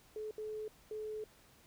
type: tone bursts at uneven times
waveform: sine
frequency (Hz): 430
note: A4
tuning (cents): -40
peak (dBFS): -39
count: 3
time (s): 0.16-0.31 / 0.38-0.68 / 0.91-1.24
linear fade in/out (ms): 2
effects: pink hiss -64 dBFS RMS until 1.66 s